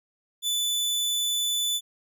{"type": "tone", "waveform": "sawtooth", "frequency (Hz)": 3490, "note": "A7", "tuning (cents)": -15, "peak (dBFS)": -21, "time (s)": [0.42, 1.81], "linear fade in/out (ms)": 50, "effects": []}